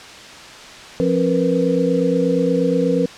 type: tone cluster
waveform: sine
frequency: 175.6 / 268.6 / 467.4 / 495.8 Hz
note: F3 / C4 / A#4 / B4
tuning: +10 / +46 / +5 / +7 cents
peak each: -20 dBFS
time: 1-3.06 s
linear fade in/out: 0 ms
effects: white hiss -37 dBFS RMS until 3.17 s + low-pass 5000 Hz 12 dB/octave